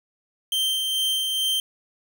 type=tone with tremolo; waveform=45% pulse; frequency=3136 Hz; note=G7; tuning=in tune; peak=-20 dBFS; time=0.52-1.6 s; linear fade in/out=2 ms; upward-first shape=sine; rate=2.3 Hz; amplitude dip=30%; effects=none